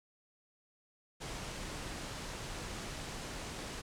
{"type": "low-pass noise", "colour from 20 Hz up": "pink", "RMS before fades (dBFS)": -43, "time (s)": [1.2, 3.82], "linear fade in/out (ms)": 20, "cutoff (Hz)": 9000, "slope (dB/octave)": 24, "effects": []}